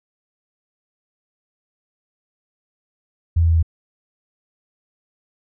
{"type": "tone with pitch steps", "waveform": "sine", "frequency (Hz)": [83.7, 82.98, 82.26, 81.55], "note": ["E2", "E2", "E2", "E2"], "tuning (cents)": [27, 12, -3, -18], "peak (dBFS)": -12, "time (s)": [3.36, 3.628], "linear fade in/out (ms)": 10, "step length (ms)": 67, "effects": []}